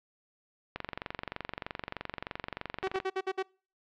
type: click train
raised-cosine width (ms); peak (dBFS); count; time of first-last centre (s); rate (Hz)
0.3; -18; 53; 0.76-3.001; 23.2
type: tone bursts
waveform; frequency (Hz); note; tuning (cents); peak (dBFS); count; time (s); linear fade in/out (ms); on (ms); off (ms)
sawtooth; 380; F#4; +46; -25; 6; 2.83-3.428; 10; 53; 56
effects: noise-tail reverb RT60 0.4 s tail -26 dB re dry + low-pass 3000 Hz 12 dB/octave